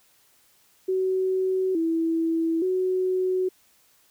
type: tone with pitch steps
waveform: sine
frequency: 375.7 / 327.8 / 370.8 Hz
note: F#4 / E4 / F#4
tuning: +26 / -10 / +4 cents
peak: -21 dBFS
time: 0.88-3.49 s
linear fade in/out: 10 ms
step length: 870 ms
effects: white hiss -61 dBFS RMS until 4.1 s